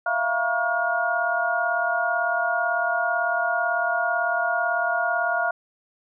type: tone cluster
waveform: sine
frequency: 659 / 697 / 952 / 1118 / 1428 Hz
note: E5 / F5 / A#5 / C#6 / F6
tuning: -1 / -4 / +36 / +14 / +38 cents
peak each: -29 / -25 / -32 / -33 / -24 dBFS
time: 0.06-5.51 s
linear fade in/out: 5 ms
effects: none